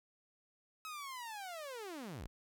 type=linear sweep; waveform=sawtooth; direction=down; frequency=1290 to 31.11 Hz; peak=-40 dBFS; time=0.85-2.27 s; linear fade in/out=0 ms; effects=none